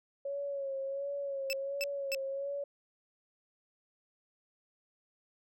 sine tone with vibrato, 553 Hz, C#5, 4 cents flat, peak -34 dBFS, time 0.25-2.64 s, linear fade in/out 5 ms, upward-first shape sine, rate 1.4 Hz, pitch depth 41 cents each way
25% pulse tone bursts, 2637 Hz, E7, in tune, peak -28 dBFS, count 3, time 1.5-2.147 s, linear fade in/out 0 ms, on 29 ms, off 280 ms
effects none

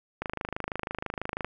click train, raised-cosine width 0.5 ms, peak -16 dBFS, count 33, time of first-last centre 0.22-1.446 s, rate 26.1 Hz, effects none

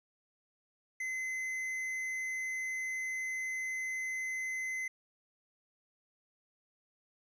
sine tone with tanh clipping, 2048 Hz, C7, 38 cents flat, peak -36 dBFS, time 1-4.88 s, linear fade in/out 5 ms, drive 9 dB, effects none

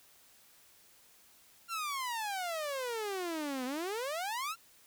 sawtooth exponential two-way sweep, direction down then up, 1396.9 to 246.9 to 1396.9 Hz, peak -31 dBFS, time 1.68-4.56 s, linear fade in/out 50 ms, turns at 3.65 s, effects white hiss -62 dBFS RMS until 4.86 s

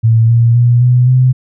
sine tone with pitch steps, 113.4 / 116.86 / 120.42 / 124.09 / 127.88 Hz, A#2 / A#2 / B2 / B2 / C3, -47 / +5 / -43 / +9 / -39 cents, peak -5 dBFS, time 0.03-1.33 s, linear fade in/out 20 ms, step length 260 ms, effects none

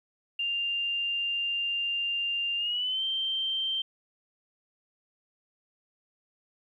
sine tone with pitch glide, 2794 to 3136 Hz, F7 to G7, 0 to 0 cents, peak -27 dBFS, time 0.39-3.82 s, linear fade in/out 5 ms, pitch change +200 cents, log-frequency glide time 2.57-3.04 s, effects 11-bit

